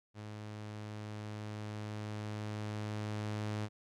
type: tone with level ramp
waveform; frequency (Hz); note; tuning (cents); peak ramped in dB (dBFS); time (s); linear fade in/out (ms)
sawtooth; 106; G#2; +36; -40 to -31; 0.14-3.69; 50
effects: low-pass 7000 Hz 12 dB/octave